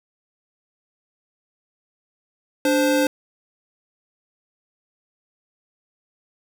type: tone pair together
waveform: square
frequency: 292.4 / 521 Hz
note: D4 / C5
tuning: -7 / -7 cents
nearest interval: minor seventh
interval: 1000 cents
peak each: -20 dBFS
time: 2.65-3.07 s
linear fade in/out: 2 ms
effects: none